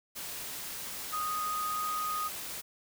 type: tone in noise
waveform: sine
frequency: 1244.5 Hz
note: D#6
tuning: in tune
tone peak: -31 dBFS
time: 1.12-2.29 s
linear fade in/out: 20 ms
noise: white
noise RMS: -40 dBFS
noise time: 0.15-2.62 s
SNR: +6 dB
effects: none